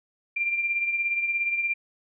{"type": "beating tone pair", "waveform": "sine", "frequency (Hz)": [2376, 2393], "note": ["D7", "D7"], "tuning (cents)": [20, 32], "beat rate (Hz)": 17, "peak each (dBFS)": [-24, -33], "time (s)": [0.36, 1.74], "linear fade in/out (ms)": 10, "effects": []}